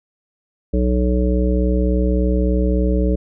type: harmonic tone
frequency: 61.74 Hz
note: B1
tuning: in tune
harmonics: 1 / 3 / 5 / 7 / 9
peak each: -16 / -21 / -23 / -24 / -26 dBFS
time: 0.73-3.16 s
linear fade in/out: 10 ms
effects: none